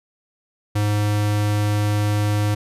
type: tone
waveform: square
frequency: 104.3 Hz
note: G#2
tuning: 8 cents sharp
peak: -18 dBFS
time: 0.75-2.55 s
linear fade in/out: 10 ms
effects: resampled to 32000 Hz